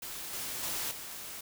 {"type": "noise with level steps", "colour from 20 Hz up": "white", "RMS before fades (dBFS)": [-41, -38, -35, -43], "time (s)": [0.02, 1.41], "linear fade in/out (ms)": 5, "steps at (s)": [0.33, 0.63, 0.91], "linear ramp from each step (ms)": 2, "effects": []}